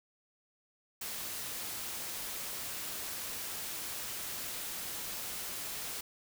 white noise, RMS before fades -40 dBFS, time 1.01-6.01 s, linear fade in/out 5 ms, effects none

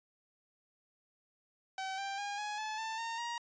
sawtooth tone with pitch steps, 765 / 788.3 / 812.4 / 837.1 / 862.7 / 889 / 916.1 / 944 Hz, G5 / G5 / G#5 / G#5 / A5 / A5 / A#5 / A#5, -42 / +9 / -38 / +13 / -34 / +18 / -30 / +22 cents, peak -33 dBFS, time 1.78-3.38 s, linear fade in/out 2 ms, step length 200 ms, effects resampled to 16000 Hz

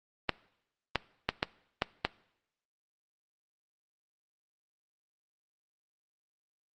clicks, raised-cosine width 0.3 ms, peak -10 dBFS, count 6, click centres 0.293 / 0.957 / 1.29 / 1.429 / 1.821 / 2.05 s, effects noise-tail reverb RT60 0.8 s tail -21 dB re dry + Opus 24 kbps

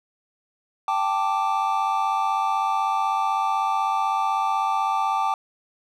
triangle chord, G suspended second, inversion none, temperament equal, 784 / 880 / 1174.7 Hz, G5 / A5 / D6, 0 / 0 / 0 cents, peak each -23 dBFS, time 0.88-5.34 s, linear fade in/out 2 ms, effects none

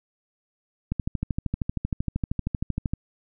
click train, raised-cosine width 5 ms, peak -13 dBFS, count 27, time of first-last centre 0.92-2.936 s, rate 12.9 Hz, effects none

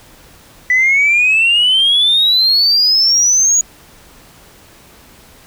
sine exponential sweep, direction up, 1975.5 to 6800 Hz, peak -7 dBFS, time 0.7-3.61 s, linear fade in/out 2 ms, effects tanh soft clip ceiling -5 dBFS + pink hiss -43 dBFS RMS until 5.46 s

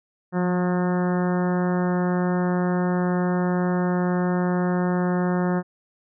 harmonic tone with a mistuned harmonic, 179.9 Hz, F#3, 48 cents flat, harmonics 1 / 2 / 3 / 4 / 5 / 6 / 7 / 8 / 9 / 10, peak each -21 / -27 / -31 / -33 / -35 / -37 / -38 / -39 / -40 / -41 dBFS, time 0.32-5.63 s, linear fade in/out 50 ms, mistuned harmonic 1, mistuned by -21 cents, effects none

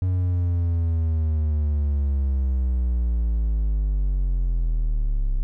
triangle linear sweep, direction down, 92.5 to 32.7 Hz, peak -17 dBFS, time 0.02-5.43 s, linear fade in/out 0 ms, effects none

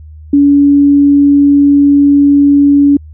sine tone, 284.4 Hz, C#4, 45 cents sharp, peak -3 dBFS, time 0.33-2.97 s, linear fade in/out 5 ms, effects added 77 Hz sine -29 dBFS peak until 3.13 s

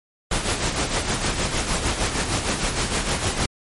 pink noise with tremolo, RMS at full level -21 dBFS, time 0.31-3.46 s, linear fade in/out 5 ms, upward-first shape sine, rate 6.5 Hz, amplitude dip 55%, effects MP3 48 kbps

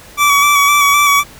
25% pulse tone with vibrato, 1148 Hz, D6, 40 cents flat, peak -4 dBFS, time 0.17-1.24 s, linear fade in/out 50 ms, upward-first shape square, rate 3.9 Hz, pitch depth 23 cents each way, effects pink hiss -38 dBFS RMS until 1.39 s

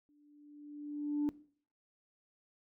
sine tone with exponential growth, 293.7 Hz, D4, in tune, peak -26 dBFS, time 0.09-1.29 s, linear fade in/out 0 ms, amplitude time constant 260 ms, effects noise-tail reverb RT60 0.5 s tail -20 dB re dry + tanh soft clip ceiling -27 dBFS

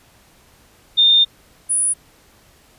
sine tone pair in turn, 3627 / 9795 Hz, A#7 / D#9, -48 / -28 cents, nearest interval octave + perfect fourth, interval 1720 cents, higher second, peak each -9 / -15 dBFS, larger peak first, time 0.97-1.25 / 1.69-1.94 s, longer first, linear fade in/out 20 ms, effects pink hiss -52 dBFS RMS until 2.78 s + resampled to 32000 Hz

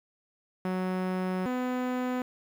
sawtooth tone pair in turn, 185 / 251.6 Hz, F#3 / B3, 0 / +32 cents, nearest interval perfect fourth, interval 532 cents, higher second, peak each -24 dBFS, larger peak neither, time 0.65-1.46 / 1.46-2.22 s, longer first, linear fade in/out 2 ms, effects low-pass 2000 Hz 12 dB/octave + 9-bit

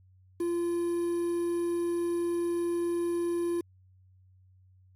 triangle tone with quantisation, 344.3 Hz, F4, 25 cents flat, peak -25 dBFS, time 0.4-3.61 s, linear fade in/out 5 ms, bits 8, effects added 93 Hz sine -57 dBFS peak until 4.95 s + AAC 48 kbps

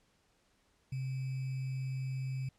sine tone with sample-and-hold, 131.6 Hz, C3, 10 cents sharp, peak -34 dBFS, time 0.92-2.49 s, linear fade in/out 5 ms, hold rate 2450 Hz, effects pink hiss -72 dBFS RMS until 2.58 s + low-pass 9000 Hz 12 dB/octave

